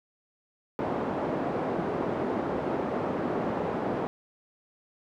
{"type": "band-pass noise", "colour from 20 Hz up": "pink", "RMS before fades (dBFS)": -30, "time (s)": [0.79, 4.07], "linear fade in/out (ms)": 0, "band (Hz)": [240, 780], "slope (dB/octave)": 12, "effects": []}